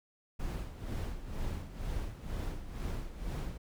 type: noise with tremolo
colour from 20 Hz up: brown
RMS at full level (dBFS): -35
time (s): 0.39-3.58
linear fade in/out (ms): 10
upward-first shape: sine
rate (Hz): 2.1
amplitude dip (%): 70
effects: none